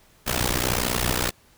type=noise with amplitude modulation; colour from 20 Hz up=pink; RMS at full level=-20 dBFS; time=0.26-1.31 s; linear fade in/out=20 ms; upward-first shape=sine; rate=61.4 Hz; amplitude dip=95%; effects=pink hiss -57 dBFS RMS until 1.57 s